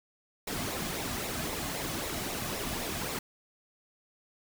pink noise with flanger, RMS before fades -35 dBFS, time 0.47-3.19 s, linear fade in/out 5 ms, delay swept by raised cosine 0.63 to 2.23 ms, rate 3.8 Hz, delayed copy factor -0.55, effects none

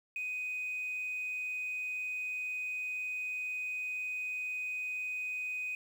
sine tone with amplitude modulation, 2499 Hz, D#7, 7 cents sharp, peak -32 dBFS, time 0.16-5.75 s, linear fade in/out 2 ms, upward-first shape sine, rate 204 Hz, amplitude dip 25%, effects tanh soft clip ceiling -31 dBFS + 10-bit

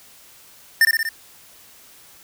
square tone with echo, 1799 Hz, A6, 38 cents sharp, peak -11 dBFS, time 0.81-0.85 s, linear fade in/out 2 ms, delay 60 ms, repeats 4, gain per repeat -3 dB, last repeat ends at 1.09 s, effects white hiss -48 dBFS RMS until 2.23 s

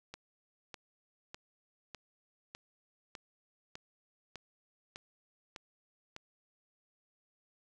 click train, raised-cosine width 0.2 ms, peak -27 dBFS, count 11, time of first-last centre 0.14-6.164 s, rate 1.66 Hz, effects none

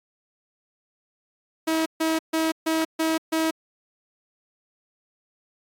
sawtooth tone bursts, 321.1 Hz, E4, 45 cents flat, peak -17 dBFS, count 6, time 1.67-3.51 s, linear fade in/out 10 ms, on 190 ms, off 140 ms, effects AAC 64 kbps

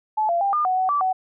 sine tone with pitch steps, 862 / 686 / 795 / 1209 / 742 / 749 / 1159 / 750 Hz, A5 / F5 / G5 / D6 / F#5 / F#5 / D6 / F#5, -36 / -31 / +24 / +50 / +5 / +21 / -23 / +23 cents, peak -18 dBFS, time 0.17-1.13 s, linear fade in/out 10 ms, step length 120 ms, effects none

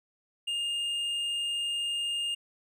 sine tone with hard clipping, 2824 Hz, F7, 19 cents sharp, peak -30 dBFS, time 0.47-2.35 s, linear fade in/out 10 ms, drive 5 dB, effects none

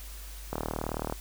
click train, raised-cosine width 1 ms, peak -17 dBFS, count 24, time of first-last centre 0.53-1.124 s, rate 38.7 Hz, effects added 50 Hz sine -41 dBFS peak until 1.2 s + white hiss -48 dBFS RMS until 1.2 s

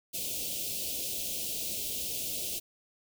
white band-stop noise, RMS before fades -35 dBFS, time 0.13-2.6 s, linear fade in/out 20 ms, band 660 to 2600 Hz, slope 48 dB/octave, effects none

